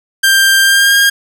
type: tone with pitch glide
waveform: sawtooth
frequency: 1584 to 1617.3 Hz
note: G6 to G#6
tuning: +18 to -46 cents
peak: -3 dBFS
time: 0.23-1.1 s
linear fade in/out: 10 ms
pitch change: +36 cents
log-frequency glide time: 0.62-0.95 s
effects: none